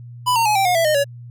square tone with pitch steps, 994 / 916.8 / 845.6 / 779.9 / 719.3 / 663.4 / 611.9 / 564.3 Hz, B5 / A#5 / G#5 / G5 / F#5 / E5 / D#5 / C#5, +11 / -29 / +31 / -9 / -49 / +11 / -29 / +31 cents, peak -15 dBFS, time 0.26-1.044 s, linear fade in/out 20 ms, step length 98 ms, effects added 120 Hz sine -34 dBFS peak until 1.3 s

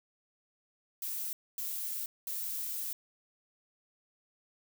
violet noise bursts at uneven times, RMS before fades -37 dBFS, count 3, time 1.02-1.33 / 1.58-2.06 / 2.27-2.93 s, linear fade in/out 2 ms, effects none

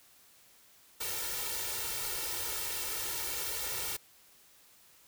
white noise with comb filter, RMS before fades -36 dBFS, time 1-3.97 s, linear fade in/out 10 ms, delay 2.2 ms, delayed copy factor +0.9, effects white hiss -61 dBFS RMS until 5.07 s

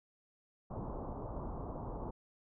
pink low-pass noise, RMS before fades -42 dBFS, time 0.7-2.11 s, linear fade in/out 10 ms, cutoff 1100 Hz, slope 48 dB/octave, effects none

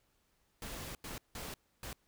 pink noise bursts at uneven times, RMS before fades -44 dBFS, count 4, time 0.62-0.95 / 1.04-1.18 / 1.35-1.54 / 1.83-1.93 s, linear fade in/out 2 ms, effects pink hiss -75 dBFS RMS until 2.07 s

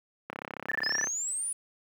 click train, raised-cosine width 0.5 ms, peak -20 dBFS, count 27, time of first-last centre 0.3-1.072 s, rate 33.7 Hz
sine tone bursts, 1760 Hz, A6, in tune, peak -25 dBFS, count 9, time 0.69-1.047 s, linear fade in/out 5 ms, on 21 ms, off 21 ms
sine exponential sweep, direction up, 4937 to 9956 Hz, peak -30 dBFS, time 0.83-1.53 s, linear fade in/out 5 ms
effects high-pass 150 Hz 12 dB/octave + 9-bit

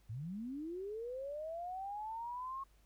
sine linear sweep, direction up, 99 to 1094 Hz, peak -40 dBFS, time 0.09-2.64 s, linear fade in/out 10 ms, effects added 50 Hz sine -65 dBFS peak until 2.85 s + pink hiss -73 dBFS RMS until 2.85 s

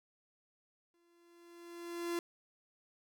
45% pulse tone with exponential growth, 343.1 Hz, F4, 31 cents flat, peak -33 dBFS, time 0.94-2.19 s, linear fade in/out 1 ms, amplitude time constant 270 ms, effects none

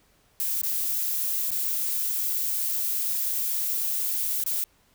violet noise with dropouts, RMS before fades -27 dBFS, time 0.4-4.64 s, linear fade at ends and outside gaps 0 ms, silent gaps 0.615-0.634 / 1.505-1.516 / 4.438-4.463 s, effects pink hiss -63 dBFS RMS until 4.94 s

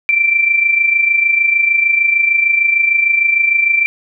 sine tone with amplitude modulation, 2349 Hz, D7, in tune, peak -7 dBFS, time 0.09-3.86 s, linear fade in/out 0 ms, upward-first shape sine, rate 26.6 Hz, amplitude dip 60%, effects none

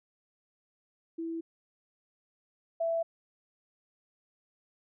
sine tone pair in turn, 329.6 / 663.8 Hz, E4 / E5, 0 / +12 cents, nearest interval octave, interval 1212 cents, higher second, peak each -33 / -27 dBFS, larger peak second, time 1.18-1.41 / 2.8-3.03 s, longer neither, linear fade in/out 10 ms, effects none

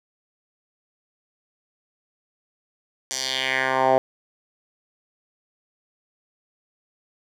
10% pulse tone with band-pass filter sweep, 131.5 Hz, C3, 9 cents sharp, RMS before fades -22 dBFS, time 3.11-3.98 s, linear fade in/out 0 ms, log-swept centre 6600 to 630 Hz, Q 2.5, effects none

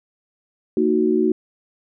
sine chord, D# minor, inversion second, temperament equal with one note detuned, 228.7 / 311.1 / 370 Hz, A#3 / D#4 / F#4, -33 / 0 / 0 cents, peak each -21 / -20 / -18 dBFS, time 0.77-1.32 s, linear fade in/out 2 ms, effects none

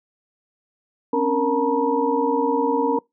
sine tone cluster, 263.5 / 283.3 / 466.2 / 900 / 960 Hz, C4 / C#4 / A#4 / A5 / B5, +12 / +38 / 0 / +39 / -49 cents, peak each -26 / -24 / -21 / -26 / -24 dBFS, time 1.13-2.99 s, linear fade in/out 5 ms, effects noise-tail reverb RT60 0.2 s tail -26 dB re dry

